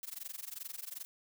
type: noise with amplitude modulation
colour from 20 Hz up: blue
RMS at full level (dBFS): -41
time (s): 0.03-1.05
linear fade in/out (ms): 0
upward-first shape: sine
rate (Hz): 22.6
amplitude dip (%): 95
effects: none